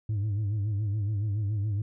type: tone with vibrato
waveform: sine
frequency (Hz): 103.83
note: G#2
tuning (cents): 0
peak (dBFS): -23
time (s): 0.09-1.82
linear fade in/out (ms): 5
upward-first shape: sine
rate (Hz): 7.1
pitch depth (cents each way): 91
effects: tanh soft clip ceiling -25 dBFS